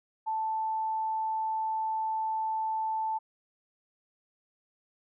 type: tone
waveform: sine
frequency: 880 Hz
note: A5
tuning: in tune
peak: -28 dBFS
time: 0.26-3.19 s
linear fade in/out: 20 ms
effects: none